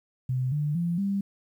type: tone with pitch steps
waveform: sine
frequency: 128.4 / 148.35 / 171.39 / 198.02 Hz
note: C3 / D3 / F3 / G3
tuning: -32 / +18 / -32 / +18 cents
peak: -24 dBFS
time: 0.29-1.21 s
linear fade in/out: 5 ms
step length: 230 ms
effects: 10-bit